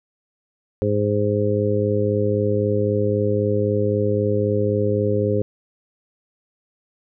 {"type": "harmonic tone", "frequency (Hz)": 103.83, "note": "G#2", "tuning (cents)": 0, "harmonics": [1, 2, 3, 4, 5], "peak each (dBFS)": [-22, -26, -27, -22, -23], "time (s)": [0.82, 5.42], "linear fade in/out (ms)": 0, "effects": []}